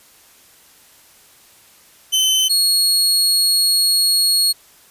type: tone pair in turn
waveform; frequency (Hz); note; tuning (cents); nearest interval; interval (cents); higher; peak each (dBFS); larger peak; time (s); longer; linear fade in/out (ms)
sawtooth; 3055 / 4320; G7 / C#8; -45 / -45; tritone; 600; second; -10; neither; 2.12-2.49 / 2.49-4.53; second; 20
effects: white hiss -49 dBFS RMS until 4.9 s + resampled to 32000 Hz